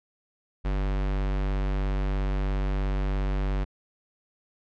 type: tone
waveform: square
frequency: 48.48 Hz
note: G1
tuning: 18 cents flat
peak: -25 dBFS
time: 0.64-3.65 s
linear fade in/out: 20 ms
effects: low-pass 3000 Hz 12 dB/octave